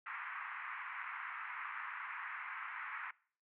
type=band-pass noise; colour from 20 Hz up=pink; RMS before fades=-45 dBFS; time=0.06-3.11 s; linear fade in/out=5 ms; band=1000 to 2300 Hz; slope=48 dB/octave; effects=noise-tail reverb RT60 0.5 s tail -23 dB re dry